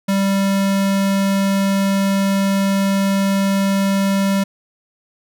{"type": "tone", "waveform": "square", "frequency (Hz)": 196, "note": "G3", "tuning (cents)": 0, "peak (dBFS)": -15, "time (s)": [0.08, 4.44], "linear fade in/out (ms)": 10, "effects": []}